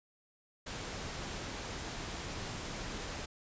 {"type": "noise", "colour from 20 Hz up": "pink", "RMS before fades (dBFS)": -41, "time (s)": [0.66, 3.26], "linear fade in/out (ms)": 10, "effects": ["resampled to 16000 Hz"]}